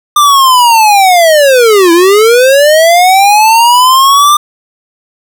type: linear two-way sweep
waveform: square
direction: down then up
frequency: 1200 to 329.6 to 1200 Hz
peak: -3 dBFS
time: 0.16-4.37 s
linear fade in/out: 5 ms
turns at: 1.92 s
effects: none